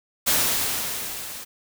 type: noise with level ramp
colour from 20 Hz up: white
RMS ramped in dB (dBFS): -19 to -37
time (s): 0.26-1.45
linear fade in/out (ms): 20
effects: none